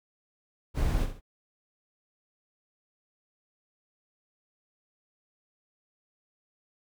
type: noise with echo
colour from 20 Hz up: brown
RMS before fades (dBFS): -27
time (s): 0.74-1.08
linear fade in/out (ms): 50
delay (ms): 66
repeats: 2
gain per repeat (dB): -9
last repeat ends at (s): 1.212
effects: none